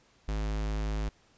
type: tone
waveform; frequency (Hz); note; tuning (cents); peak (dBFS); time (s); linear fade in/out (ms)
square; 52.6; G#1; +23; -30; 0.28-1.09; 5
effects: pink hiss -64 dBFS RMS until 1.37 s + resampled to 16000 Hz